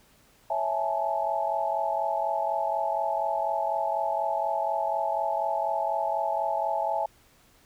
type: chord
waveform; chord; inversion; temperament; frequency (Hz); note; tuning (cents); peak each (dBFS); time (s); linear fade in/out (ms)
sine; A major seventh; first; equal with one note detuned; 554.4 / 659.3 / 835.9 / 880; C#5 / E5 / G#5 / A5; 0 / 0 / +11 / 0; -35 / -29 / -29 / -31; 0.5-7.06; 5
effects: pink hiss -60 dBFS RMS until 7.65 s